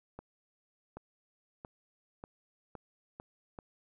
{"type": "accelerating click train", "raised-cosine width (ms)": 1, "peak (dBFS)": -30, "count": 7, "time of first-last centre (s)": [0.19, 3.588], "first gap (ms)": 780, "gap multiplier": 0.87, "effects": []}